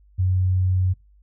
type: tone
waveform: sine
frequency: 92.5 Hz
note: F#2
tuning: in tune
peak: -17 dBFS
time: 0.18-0.94 s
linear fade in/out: 20 ms
effects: noise-tail reverb RT60 0.2 s tail -21 dB re dry + added 50 Hz sine -51 dBFS peak until 1.22 s